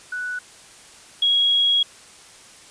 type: tone pair in turn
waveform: sine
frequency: 1481 / 3311 Hz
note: F#6 / G#7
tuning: +1 / -6 cents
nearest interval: octave + major second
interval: 1393 cents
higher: second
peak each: -25 / -15 dBFS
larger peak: second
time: 0.12-0.39 / 1.22-1.83 s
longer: second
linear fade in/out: 5 ms
effects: white hiss -46 dBFS RMS until 2.7 s + resampled to 22050 Hz